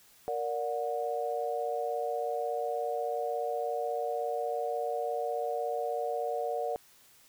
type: chord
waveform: sine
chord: Bb augmented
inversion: none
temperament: just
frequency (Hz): 466.2 / 582.7 / 728.4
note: Bb4 / D5 / F#5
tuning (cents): 0 / -14 / -27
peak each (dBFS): -34 / -35 / -34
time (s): 0.28-6.76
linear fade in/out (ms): 0
effects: white hiss -60 dBFS RMS until 7.28 s